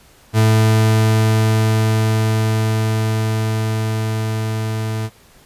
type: tone with level ramp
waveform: 40% pulse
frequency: 110 Hz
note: A2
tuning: in tune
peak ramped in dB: -9 to -19 dBFS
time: 0.33-5.1 s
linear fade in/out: 50 ms
effects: pink hiss -49 dBFS RMS until 5.45 s + resampled to 32000 Hz